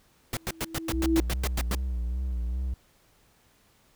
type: tone with exponential growth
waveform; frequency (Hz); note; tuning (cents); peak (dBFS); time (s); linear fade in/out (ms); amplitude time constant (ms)
sine; 326.3; E4; -18; -18; 0.32-1.2; 0; 190
type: noise bursts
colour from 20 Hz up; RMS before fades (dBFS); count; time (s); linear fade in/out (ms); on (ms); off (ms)
pink; -30; 11; 0.33-1.75; 2; 40; 98
type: tone with vibrato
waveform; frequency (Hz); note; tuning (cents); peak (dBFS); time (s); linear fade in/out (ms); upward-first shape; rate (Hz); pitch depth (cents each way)
triangle; 61.6; B1; -4; -25; 0.93-2.74; 5; sine; 2.5; 85
effects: pink hiss -63 dBFS RMS until 3.95 s